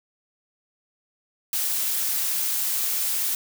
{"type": "noise", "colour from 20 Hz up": "blue", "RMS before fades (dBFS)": -25, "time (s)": [1.53, 3.35], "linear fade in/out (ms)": 2, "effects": []}